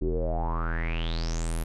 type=tone with low-pass filter sweep; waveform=square; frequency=41.2 Hz; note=E1; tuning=in tune; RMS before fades=-28 dBFS; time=0.01-1.64 s; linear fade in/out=10 ms; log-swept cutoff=330 to 12000 Hz; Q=9.4; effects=none